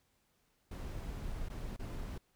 brown noise with dropouts, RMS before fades -41 dBFS, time 0.71-2.18 s, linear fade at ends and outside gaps 5 ms, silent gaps 1.487-1.499 / 1.765-1.793 s, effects pink hiss -75 dBFS RMS until 2.35 s

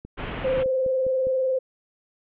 click train, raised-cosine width 3 ms, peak -25 dBFS, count 7, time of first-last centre 0.05-1.27 s, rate 4.92 Hz
pink low-pass noise, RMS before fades -32 dBFS, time 0.17-0.64 s, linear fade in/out 20 ms, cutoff 3100 Hz, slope 48 dB/octave
sine tone with vibrato, 521 Hz, C5, 7 cents flat, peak -20 dBFS, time 0.44-1.59 s, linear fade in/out 10 ms, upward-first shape sine, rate 20 Hz, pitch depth 39 cents each way
effects none

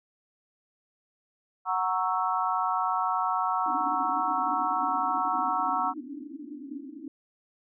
sine chord, F# dominant seventh, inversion none, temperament equal, 740 / 932.3 / 1108.7 / 1318.5 Hz, F#5 / A#5 / C#6 / E6, 0 / 0 / 0 / 0 cents, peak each -30 dBFS, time 1.65-5.94 s, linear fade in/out 50 ms
pink band-pass noise, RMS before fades -40 dBFS, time 3.66-7.08 s, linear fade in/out 2 ms, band 260 to 310 Hz, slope 96 dB/octave
effects none

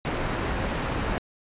pink low-pass noise, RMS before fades -28 dBFS, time 0.05-1.18 s, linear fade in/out 0 ms, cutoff 2200 Hz, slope 12 dB/octave, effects resampled to 8000 Hz

